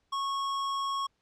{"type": "tone", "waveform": "square", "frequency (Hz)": 1100, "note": "C#6", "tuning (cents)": -14, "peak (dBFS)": -30, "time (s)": [0.12, 1.07], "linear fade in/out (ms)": 10, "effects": ["pink hiss -75 dBFS RMS until 1.21 s", "low-pass 6000 Hz 12 dB/octave"]}